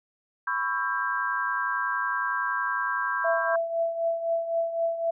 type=chord; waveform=sine; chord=C# half-diminished seventh; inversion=third; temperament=just; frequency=997.9 / 1108.7 / 1330.5 / 1596.6 Hz; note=B5 / C#6 / E6 / G6; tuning=+18 / 0 / +16 / +31 cents; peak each=-31 / -31 / -34 / -28 dBFS; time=0.47-3.56 s; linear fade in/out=5 ms
type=tone with tremolo; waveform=sine; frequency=667 Hz; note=E5; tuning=20 cents sharp; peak=-21 dBFS; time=3.24-5.11 s; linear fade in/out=10 ms; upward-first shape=triangle; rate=3.9 Hz; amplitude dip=70%
effects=none